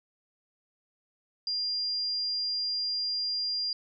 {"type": "tone", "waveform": "sine", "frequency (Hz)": 4800, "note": "D8", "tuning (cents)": 37, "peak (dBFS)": -28, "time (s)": [1.47, 3.73], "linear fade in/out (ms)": 2, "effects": []}